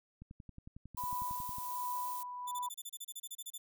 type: click train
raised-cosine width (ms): 5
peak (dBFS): -37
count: 16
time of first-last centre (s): 0.22-1.584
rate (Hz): 11
type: noise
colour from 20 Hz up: violet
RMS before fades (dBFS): -45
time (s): 0.97-2.23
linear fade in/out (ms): 2
type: tone with tremolo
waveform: sine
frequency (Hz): 987.8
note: B5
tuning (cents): 0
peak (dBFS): -35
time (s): 0.97-2.69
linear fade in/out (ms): 10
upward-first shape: sine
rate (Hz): 1.3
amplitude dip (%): 50
type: tone bursts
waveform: 10% pulse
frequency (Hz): 3520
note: A7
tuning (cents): 0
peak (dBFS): -34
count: 15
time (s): 2.47-3.58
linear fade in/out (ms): 10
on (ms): 46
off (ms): 30
effects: none